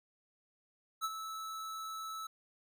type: tone with ADSR envelope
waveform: square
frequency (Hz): 1308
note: E6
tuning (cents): -14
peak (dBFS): -32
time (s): 1.01-2.27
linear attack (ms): 34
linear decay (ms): 42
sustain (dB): -9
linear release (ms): 6
effects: none